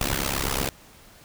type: noise with amplitude modulation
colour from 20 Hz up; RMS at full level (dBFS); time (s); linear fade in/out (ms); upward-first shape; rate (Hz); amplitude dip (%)
pink; -22; 0.01-0.69; 2; sine; 68.1; 95
effects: pink hiss -51 dBFS RMS until 1.24 s